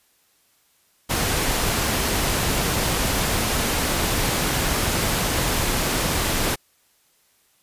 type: noise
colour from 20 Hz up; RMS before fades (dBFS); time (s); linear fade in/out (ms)
pink; -22; 1.09-6.56; 20
effects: white hiss -62 dBFS RMS until 7.62 s + resampled to 32000 Hz